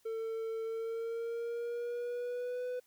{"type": "tone with pitch glide", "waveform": "triangle", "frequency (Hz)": [448.9, 498.1], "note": ["A4", "B4"], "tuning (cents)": [35, 15], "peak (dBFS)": -33, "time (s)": [0.05, 2.8], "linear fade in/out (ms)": 10, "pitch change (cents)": 180, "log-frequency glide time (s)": [0.66, 2.66], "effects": ["white hiss -70 dBFS RMS until 2.86 s"]}